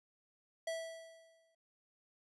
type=tone with exponential decay; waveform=square; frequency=655 Hz; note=E5; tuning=11 cents flat; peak=-36 dBFS; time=0.67-1.55 s; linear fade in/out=5 ms; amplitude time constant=190 ms; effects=resampled to 24000 Hz